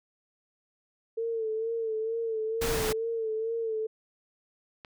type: tone with vibrato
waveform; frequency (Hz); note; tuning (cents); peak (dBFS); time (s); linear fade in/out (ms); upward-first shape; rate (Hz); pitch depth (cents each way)
sine; 448.4; A4; +33; -28; 1.17-3.87; 10; sine; 2.2; 48
type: noise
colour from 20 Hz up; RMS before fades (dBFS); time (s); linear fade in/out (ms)
pink; -31; 2.61-2.93; 10
type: click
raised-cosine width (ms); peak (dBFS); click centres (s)
0.3; -28; 4.848
effects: none